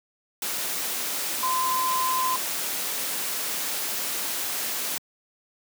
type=tone in noise; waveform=sine; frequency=1028 Hz; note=C6; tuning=31 cents flat; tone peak=-23 dBFS; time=1.43-2.36 s; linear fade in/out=2 ms; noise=white; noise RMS=-29 dBFS; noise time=0.42-4.98 s; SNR=+3 dB; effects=high-pass 200 Hz 12 dB/octave